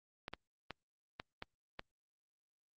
clicks, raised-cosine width 0.3 ms, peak -26 dBFS, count 6, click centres 0.281 / 0.336 / 0.707 / 1.199 / 1.424 / 1.794 s, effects Opus 48 kbps

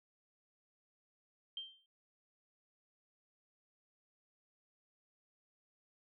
sine tone with exponential decay, 3148 Hz, G7, 7 cents sharp, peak -38 dBFS, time 1.57-1.86 s, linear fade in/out 2 ms, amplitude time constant 63 ms, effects none

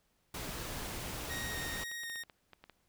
pink noise, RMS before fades -41 dBFS, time 0.34-1.84 s, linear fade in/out 5 ms
sawtooth tone with vibrato, 1866 Hz, A#6, 1 cent sharp, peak -36 dBFS, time 1.29-2.24 s, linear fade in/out 20 ms, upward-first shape square, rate 2 Hz, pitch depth 10 cents each way
clicks, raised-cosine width 0.3 ms, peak -35 dBFS, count 9, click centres 1.915 / 2.035 / 2.098 / 2.158 / 2.236 / 2.298 / 2.533 / 2.64 / 2.697 s
effects pink hiss -75 dBFS RMS until 2.88 s

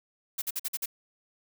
blue noise bursts, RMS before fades -31 dBFS, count 6, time 0.38-0.86 s, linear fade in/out 10 ms, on 40 ms, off 48 ms, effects none

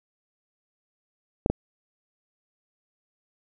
clicks, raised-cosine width 2 ms, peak -7 / -9 dBFS, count 2, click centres 1.461 / 1.5 s, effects none

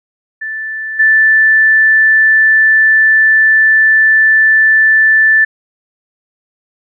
sine tone with level steps, 1760 Hz, A6, in tune, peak -18 / -5 dBFS, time 0.41-5.45 s, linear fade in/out 10 ms, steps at 0.99 s, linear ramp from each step 10 ms, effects none

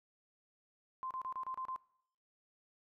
sine tone bursts, 1040 Hz, C6, 11 cents flat, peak -38 dBFS, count 7, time 1.03-1.761 s, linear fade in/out 0 ms, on 77 ms, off 32 ms, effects noise-tail reverb RT60 0.7 s tail -21 dB re dry

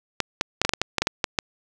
clicks, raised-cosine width 0.2 ms, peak -3 dBFS, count 12, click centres 0.203 / 0.411 / 0.616 / 0.65 / 0.693 / 0.736 / 0.816 / 0.983 / 1.02 / 1.071 / 1.242 / 1.388 s, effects none

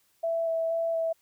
sine tone with vibrato, 659.3 Hz, E5, in tune, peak -25 dBFS, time 0.23-1.13 s, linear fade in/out 10 ms, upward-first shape square, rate 2.1 Hz, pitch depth 10 cents each way, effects white hiss -68 dBFS RMS until 1.21 s

